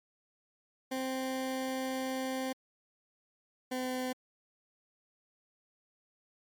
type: tone pair in turn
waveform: 20% pulse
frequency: 261.6 / 255.3 Hz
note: C4 / C4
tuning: 0 / -42 cents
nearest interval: unison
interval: 42 cents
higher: first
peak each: -28 dBFS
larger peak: neither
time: 0.91-2.53 / 3.71-4.13 s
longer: first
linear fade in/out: 10 ms
effects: MP3 96 kbps

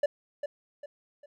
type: tone with echo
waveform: triangle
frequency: 581 Hz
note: D5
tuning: 19 cents flat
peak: -19 dBFS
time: 0.03-0.06 s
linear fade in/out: 5 ms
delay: 400 ms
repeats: 3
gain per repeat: -9 dB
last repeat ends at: 1.26 s
effects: none

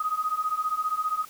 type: beating tone pair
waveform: sine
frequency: 1244.5 / 1259.5 Hz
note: D#6 / D#6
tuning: 0 / +21 cents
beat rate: 15 Hz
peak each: -29 / -27 dBFS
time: 0-1.25 s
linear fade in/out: 5 ms
effects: white hiss -49 dBFS RMS until 1.29 s

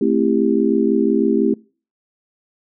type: chord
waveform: sine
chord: A minor seventh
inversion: none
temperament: just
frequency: 220 / 264 / 330 / 396 Hz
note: A3 / C4 / E4 / G4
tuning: 0 / +16 / +2 / +18 cents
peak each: -19 dBFS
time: 0.01-1.54 s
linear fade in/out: 5 ms
effects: noise-tail reverb RT60 0.4 s tail -26 dB re dry

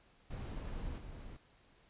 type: noise with level steps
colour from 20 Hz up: brown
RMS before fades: -42 / -48 dBFS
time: 0.3-1.37 s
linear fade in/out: 10 ms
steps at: 0.98 s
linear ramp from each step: 2 ms
effects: pink hiss -67 dBFS RMS until 1.89 s + resampled to 8000 Hz

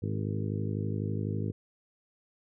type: harmonic tone with a mistuned harmonic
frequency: 52 Hz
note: G#1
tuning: 3 cents sharp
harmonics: 2 / 3 / 4 / 5 / 6 / 7 / 8 / 9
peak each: -32 / -36 / -38 / -40 / -42 / -43 / -44 / -45 dBFS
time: 0.02-1.52 s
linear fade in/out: 10 ms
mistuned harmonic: 8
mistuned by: +17 cents
effects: none

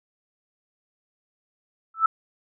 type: tone with exponential growth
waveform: sine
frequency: 1318.5 Hz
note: E6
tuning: in tune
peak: -11 dBFS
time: 1.94-2.06 s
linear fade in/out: 5 ms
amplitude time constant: 26 ms
effects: none

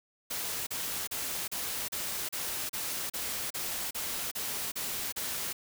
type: noise bursts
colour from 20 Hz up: white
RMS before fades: -35 dBFS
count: 13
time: 0.3-5.53 s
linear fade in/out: 10 ms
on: 370 ms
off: 35 ms
effects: none

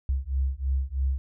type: beating tone pair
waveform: sine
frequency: 65.41 / 68.51 Hz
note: C2 / C#2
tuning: 0 / -20 cents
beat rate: 3.1 Hz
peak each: -27 dBFS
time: 0.09-1.18 s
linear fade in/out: 0 ms
effects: none

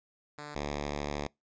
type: tone pair in turn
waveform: 5% pulse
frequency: 147.8 / 72.84 Hz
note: D3 / D2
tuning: +11 / -14 cents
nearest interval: octave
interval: 1225 cents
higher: first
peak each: -30 / -22 dBFS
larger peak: second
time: 0.38-0.55 / 0.55-1.27 s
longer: second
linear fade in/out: 5 ms
effects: noise-tail reverb RT60 0.2 s tail -26 dB re dry + resampled to 16000 Hz

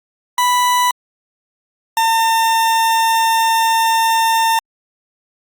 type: tone pair in turn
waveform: 40% pulse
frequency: 987.8 / 904.2 Hz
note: B5 / A5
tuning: 0 / +47 cents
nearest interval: major second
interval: 153 cents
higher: first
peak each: -11 dBFS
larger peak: neither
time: 0.38-0.91 / 1.97-4.59 s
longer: second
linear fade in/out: 2 ms
effects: Opus 48 kbps

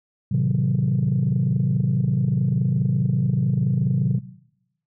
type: chord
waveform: sine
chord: A diminished seventh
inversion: none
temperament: equal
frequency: 110 / 130.81 / 155.56 / 185 Hz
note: A2 / C3 / Eb3 / Gb3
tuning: 0 / 0 / 0 / 0 cents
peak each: -25 / -19 / -24 / -22 dBFS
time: 0.31-4.19 s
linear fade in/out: 10 ms
effects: noise-tail reverb RT60 0.8 s tail -17 dB re dry + tanh soft clip ceiling -12 dBFS

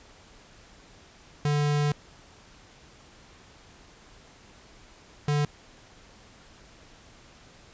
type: tone bursts at uneven times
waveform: square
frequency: 146.83 Hz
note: D3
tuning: in tune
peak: -23 dBFS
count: 2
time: 1.45-1.92 / 5.28-5.45 s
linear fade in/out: 2 ms
effects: pink hiss -53 dBFS RMS until 7.73 s + resampled to 16000 Hz

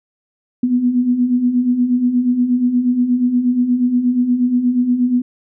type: beating tone pair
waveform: sine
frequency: 240.4 / 248.8 Hz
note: B3 / B3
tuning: -46 / +13 cents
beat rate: 8.4 Hz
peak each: -20 / -13 dBFS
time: 0.63-5.22 s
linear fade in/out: 5 ms
effects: none

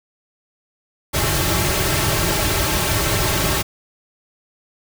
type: noise with comb filter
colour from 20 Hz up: pink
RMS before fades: -19 dBFS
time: 1.13-3.63 s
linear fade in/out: 20 ms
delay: 4.1 ms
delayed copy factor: -0.75
effects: none

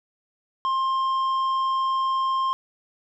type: tone with tanh clipping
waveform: sine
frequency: 1059 Hz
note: C6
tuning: 21 cents sharp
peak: -22 dBFS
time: 0.65-2.53 s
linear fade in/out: 0 ms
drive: 6 dB
effects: none

